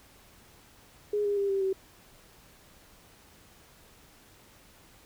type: tone with pitch steps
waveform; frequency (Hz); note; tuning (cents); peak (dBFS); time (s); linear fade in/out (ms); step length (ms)
sine; 415.3 / 407 / 398.8 / 390.9 / 383; G#4 / G#4 / G4 / G4 / G4; 0 / -35 / +30 / -5 / -40; -25; 1.13-1.73; 5; 120
effects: pink hiss -57 dBFS RMS until 5.05 s